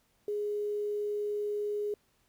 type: tone with quantisation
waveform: sine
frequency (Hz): 415.3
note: G#4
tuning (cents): 0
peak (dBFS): -30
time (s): 0.28-1.94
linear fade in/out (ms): 2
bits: 10
effects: pink hiss -71 dBFS RMS until 2.28 s